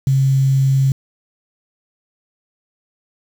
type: tone with quantisation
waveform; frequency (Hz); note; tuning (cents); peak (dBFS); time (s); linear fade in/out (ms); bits
sine; 134.8; C#3; -48; -11; 0.07-0.92; 2; 6
effects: none